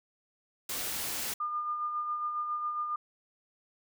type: noise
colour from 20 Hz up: white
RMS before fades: -35 dBFS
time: 0.69-1.34 s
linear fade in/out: 5 ms
type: tone with tremolo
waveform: sine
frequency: 1210 Hz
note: D#6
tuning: 49 cents flat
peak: -29 dBFS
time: 1.4-2.96 s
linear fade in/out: 5 ms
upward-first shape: sine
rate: 7.3 Hz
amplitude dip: 40%
effects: none